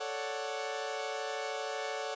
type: chord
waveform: sawtooth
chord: D major seventh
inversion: second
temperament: equal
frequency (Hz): 440 / 554.4 / 587.3 / 740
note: A4 / C#5 / D5 / F#5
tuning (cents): 0 / 0 / 0 / 0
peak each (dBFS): -36 / -36 / -39 / -36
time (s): 0-2.15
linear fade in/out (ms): 10
effects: resampled to 16000 Hz